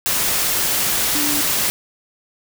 sine tone in noise, 293.7 Hz, D4, in tune, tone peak -24 dBFS, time 1.15-1.41 s, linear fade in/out 0 ms, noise white, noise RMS -19 dBFS, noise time 0.06-1.7 s, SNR -8 dB, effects none

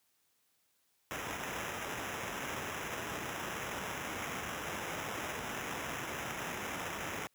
violet noise with sample-and-hold, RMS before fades -40 dBFS, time 1.11-7.27 s, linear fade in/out 0 ms, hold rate 4410 Hz, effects white hiss -75 dBFS RMS until 7.34 s + high-pass 60 Hz 12 dB/octave

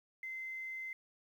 sine tone with quantisation, 2068 Hz, C7, 21 cents flat, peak -40 dBFS, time 0.23-0.93 s, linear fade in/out 2 ms, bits 11, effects none

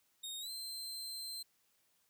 sawtooth tone with pitch glide, 3715 to 4122 Hz, A#7 to C8, -7 to -27 cents, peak -39 dBFS, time 0.23-1.43 s, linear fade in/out 10 ms, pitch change +180 cents, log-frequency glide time 0.4-0.5 s, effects white hiss -75 dBFS RMS until 2.09 s + high-pass 60 Hz 12 dB/octave

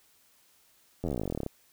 slowing click train, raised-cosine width 2 ms, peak -19 dBFS, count 23, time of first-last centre 1.04-1.464 s, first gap 11 ms, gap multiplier 1.05, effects white hiss -64 dBFS RMS until 1.72 s

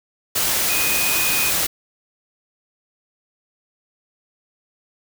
sine tone in noise, 2489 Hz, D#7, in tune, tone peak -23 dBFS, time 0.69-1.51 s, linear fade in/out 10 ms, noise white, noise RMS -20 dBFS, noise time 0.35-1.67 s, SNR -6 dB, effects none

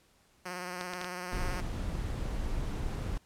5% pulse tone with vibrato, 180 Hz, F#3, 47 cents flat, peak -26 dBFS, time 0.45-1.61 s, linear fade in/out 10 ms, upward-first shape triangle, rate 18 Hz, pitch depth 41 cents each way
clicks, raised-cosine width 0.2 ms, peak -20 dBFS, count 4, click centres 0.811 / 0.936 / 1.014 / 1.045 s
brown noise, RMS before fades -34 dBFS, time 1.32-3.18 s, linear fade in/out 5 ms
effects pink hiss -66 dBFS RMS until 3.25 s + low-pass 12000 Hz 12 dB/octave

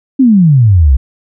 sine exponential sweep, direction down, 277.2 to 60.7 Hz, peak -3 dBFS, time 0.19-0.97 s, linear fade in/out 10 ms, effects none

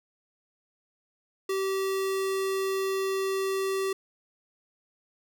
square tone, 385.7 Hz, G4, 28 cents flat, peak -27 dBFS, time 1.49-3.93 s, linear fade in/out 5 ms, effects none

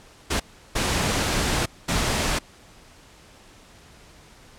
pink noise bursts at uneven times, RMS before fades -23 dBFS, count 3, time 0.3-0.4 / 0.75-1.66 / 1.88-2.39 s, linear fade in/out 10 ms, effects pink hiss -50 dBFS RMS until 4.58 s + low-pass 9000 Hz 12 dB/octave

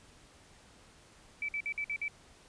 sine tone bursts, 2311 Hz, D7, 28 cents flat, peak -32 dBFS, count 6, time 1.42-2.081 s, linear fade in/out 2 ms, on 66 ms, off 53 ms, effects pink hiss -59 dBFS RMS until 2.48 s + resampled to 22050 Hz

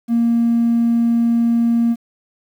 triangle tone, 233.4 Hz, A#3, 2 cents sharp, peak -9 dBFS, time 0.08-1.96 s, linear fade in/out 50 ms, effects tanh soft clip ceiling -9 dBFS + 8-bit

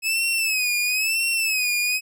sawtooth tone with vibrato, 2572 Hz, E7, 43 cents flat, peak -17 dBFS, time 0.02-2.01 s, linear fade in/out 50 ms, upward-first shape sine, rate 1 Hz, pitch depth 100 cents each way, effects none

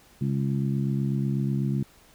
harmonic tone, 68.1 Hz, C#2, 30 cents flat, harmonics 2 / 3 / 4 / 5, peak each -25 / -28 / -36 / -37 dBFS, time 0.21-1.83 s, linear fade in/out 5 ms, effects pink hiss -56 dBFS RMS until 2.14 s

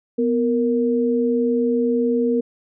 sine tone pair together, 246.9 / 465.5 Hz, B3 / A#4, 0 / -2 cents, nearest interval major seventh, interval 1098 cents, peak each -19 dBFS, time 0.18-2.41 s, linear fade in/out 10 ms, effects none

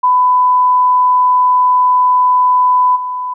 sine tone with level steps, 1000 Hz, B5, 21 cents sharp, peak -7 / -17 dBFS, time 0.03-3.34 s, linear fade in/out 10 ms, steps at 2.95 s, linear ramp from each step 20 ms, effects none

